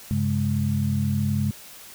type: tone cluster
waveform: sine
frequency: 96.4 / 135.4 / 207.4 Hz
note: G2 / C#3 / G#3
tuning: -28 / -40 / -2 cents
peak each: -25 dBFS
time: 0.11-1.51 s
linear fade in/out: 0 ms
effects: white hiss -44 dBFS RMS until 1.94 s